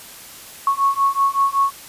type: beating tone pair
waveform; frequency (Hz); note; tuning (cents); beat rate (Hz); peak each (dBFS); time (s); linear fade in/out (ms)
sine; 1101 / 1106.3; C#6 / C#6; -12 / -4; 5.3; -18; 0.67-1.71; 2
effects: white hiss -39 dBFS RMS until 1.88 s + resampled to 32000 Hz